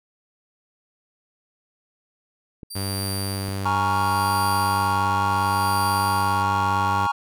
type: clicks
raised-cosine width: 3 ms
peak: -25 dBFS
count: 2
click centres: 2.632 / 3.487 s
type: tone with tremolo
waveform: 20% pulse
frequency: 4699 Hz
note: D8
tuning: in tune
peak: -23 dBFS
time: 2.7-6.43 s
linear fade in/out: 10 ms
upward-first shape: sine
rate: 0.71 Hz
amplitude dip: 90%
type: tone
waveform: sawtooth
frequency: 97.7 Hz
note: G2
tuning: 5 cents flat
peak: -22 dBFS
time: 2.75-7.07 s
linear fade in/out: 10 ms
type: chord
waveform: triangle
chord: Bb minor seventh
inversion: third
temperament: equal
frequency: 830.6 / 932.3 / 1108.7 / 1396.9 Hz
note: Ab5 / Bb5 / Db6 / F6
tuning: 0 / 0 / 0 / 0 cents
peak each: -23 / -23 / -23 / -27 dBFS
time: 3.65-7.12 s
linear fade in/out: 10 ms
effects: none